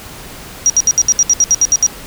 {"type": "tone bursts", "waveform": "sine", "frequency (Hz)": 5740, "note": "F8", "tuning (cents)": 47, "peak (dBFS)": -6, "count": 12, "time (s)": [0.66, 1.864], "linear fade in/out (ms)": 0, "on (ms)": 38, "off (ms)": 68, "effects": ["pink hiss -32 dBFS RMS until 2.06 s"]}